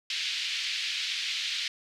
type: band-pass noise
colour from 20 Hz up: white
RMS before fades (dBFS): -32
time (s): 0.1-1.68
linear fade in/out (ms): 2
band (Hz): 2200 to 4400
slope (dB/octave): 24
effects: none